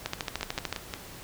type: two click trains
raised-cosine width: 0.2 ms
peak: -15 / -12 dBFS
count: 4 / 10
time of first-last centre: 0.41-0.938 / 0.06-0.727 s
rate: 5.68 / 13.5 Hz
effects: pink hiss -45 dBFS RMS until 1.23 s